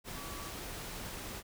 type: tone in noise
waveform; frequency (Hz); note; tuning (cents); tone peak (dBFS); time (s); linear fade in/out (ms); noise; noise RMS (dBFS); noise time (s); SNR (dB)
sine; 1142; D6; -49; -49; 0.13-0.53; 50; pink; -43; 0.04-1.43; -9
effects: none